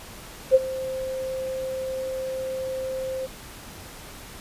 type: tone with ADSR envelope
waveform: sine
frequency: 523.3 Hz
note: C5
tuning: in tune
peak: -9 dBFS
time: 0.51-3.27 s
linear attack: 37 ms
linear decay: 36 ms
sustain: -18 dB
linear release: 18 ms
effects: pink hiss -42 dBFS RMS until 4.4 s + resampled to 32000 Hz